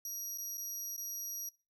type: tone with dropouts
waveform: 30% pulse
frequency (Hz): 5750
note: F8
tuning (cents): +50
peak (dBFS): -34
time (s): 0.05-1.49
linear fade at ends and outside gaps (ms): 2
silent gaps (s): 0.376-0.383 / 0.573-0.579 / 0.965-0.978
effects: noise-tail reverb RT60 0.3 s tail -21 dB re dry